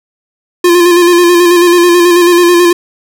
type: tone with vibrato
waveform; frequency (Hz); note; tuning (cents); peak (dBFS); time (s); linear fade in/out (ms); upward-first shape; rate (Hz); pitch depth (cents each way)
square; 349.2; F4; 0; -4; 0.64-2.73; 5; square; 9.2; 29
effects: none